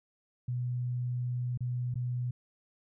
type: tone with dropouts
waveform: sine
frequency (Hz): 123.47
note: B2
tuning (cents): 0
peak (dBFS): -30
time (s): 0.48-2.31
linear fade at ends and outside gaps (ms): 5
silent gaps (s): 1.575-1.606 / 1.942-1.955
effects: none